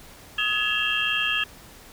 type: tone cluster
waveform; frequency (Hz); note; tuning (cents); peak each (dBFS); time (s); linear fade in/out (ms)
sine; 1262 / 1693 / 2652 / 2775 / 3213; D#6 / G#6 / E7 / F7 / G7; +24 / +33 / +10 / -12 / +42; -32 / -27 / -28 / -27 / -27; 0.38-1.44; 5
effects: tanh soft clip ceiling -10 dBFS + pink hiss -47 dBFS RMS until 1.92 s